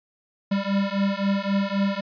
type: beating tone pair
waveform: square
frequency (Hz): 196 / 199.8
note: G3 / G3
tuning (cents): 0 / +33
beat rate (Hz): 3.8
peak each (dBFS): -25 / -25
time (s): 0.51-2.01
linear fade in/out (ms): 10
effects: resampled to 11025 Hz